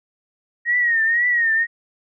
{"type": "tone with vibrato", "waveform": "sine", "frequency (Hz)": 1874, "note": "A#6", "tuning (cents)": 9, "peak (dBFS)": -15, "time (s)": [0.65, 1.67], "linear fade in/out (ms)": 50, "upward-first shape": "triangle", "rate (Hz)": 2, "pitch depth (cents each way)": 99, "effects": []}